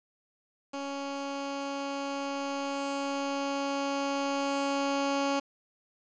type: tone with level ramp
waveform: 15% pulse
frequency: 278.3 Hz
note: C#4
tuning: 7 cents sharp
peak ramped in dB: -28 to -20 dBFS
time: 0.73-5.4 s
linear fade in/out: 10 ms
effects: resampled to 16000 Hz + 9-bit